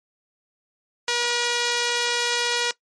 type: tone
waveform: 5% pulse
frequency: 479.7 Hz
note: A#4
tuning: 50 cents sharp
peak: -9 dBFS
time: 1.08-2.71 s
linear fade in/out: 2 ms
effects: noise-tail reverb RT60 0.1 s tail -19 dB re dry + MP3 48 kbps